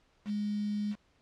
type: tone with quantisation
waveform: sine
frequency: 207.7 Hz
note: G#3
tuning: in tune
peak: -30 dBFS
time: 0.25-0.96 s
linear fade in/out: 50 ms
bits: 8
effects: pink hiss -69 dBFS RMS until 1.21 s + low-pass 5000 Hz 12 dB/octave